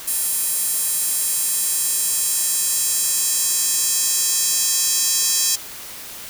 square tone with high-pass filter sweep, 360.9 Hz, F#4, 43 cents flat, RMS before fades -20 dBFS, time 0.07-5.56 s, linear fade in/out 10 ms, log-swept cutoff 10000 to 6200 Hz, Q 1.7, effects white hiss -35 dBFS RMS until 6.29 s

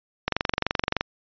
click train, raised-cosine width 0.3 ms, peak -6 dBFS, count 18, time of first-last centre 0.28-1.01 s, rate 23.3 Hz, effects resampled to 11025 Hz

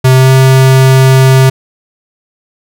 square tone with pitch glide, 130 to 131.97 Hz, C3 to C3, -11 to +15 cents, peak -3 dBFS, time 0.04-1.5 s, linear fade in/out 10 ms, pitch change +26 cents, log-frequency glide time 0.14-0.31 s, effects none

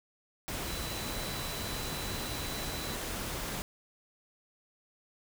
sine tone in noise, 3976 Hz, B7, 11 cents sharp, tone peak -44 dBFS, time 0.67-2.95 s, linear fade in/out 0 ms, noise pink, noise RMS -37 dBFS, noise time 0.48-3.62 s, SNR -10 dB, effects none

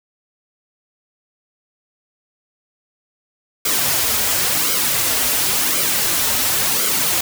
white noise with flanger, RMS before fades -18 dBFS, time 3.65-7.21 s, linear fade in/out 5 ms, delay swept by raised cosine 1.1 to 6 ms, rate 0.94 Hz, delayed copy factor -0.65, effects none

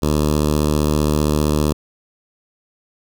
10% pulse tone with notch filter, 75.3 Hz, D2, 44 cents sharp, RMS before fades -17 dBFS, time 0.02-1.73 s, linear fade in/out 10 ms, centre 2000 Hz, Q 0.87, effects none

